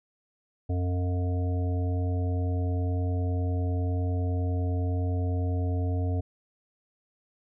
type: harmonic tone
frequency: 89.9 Hz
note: F#2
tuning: 49 cents flat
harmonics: 1 / 3 / 5 / 7 / 8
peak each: -25 / -35 / -39 / -42 / -43 dBFS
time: 0.69-6.21 s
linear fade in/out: 10 ms
effects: none